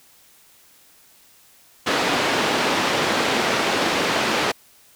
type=band-pass noise; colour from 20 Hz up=pink; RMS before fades=-21 dBFS; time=1.86-4.52 s; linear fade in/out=10 ms; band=280 to 4200 Hz; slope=12 dB/octave; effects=white hiss -53 dBFS RMS until 4.95 s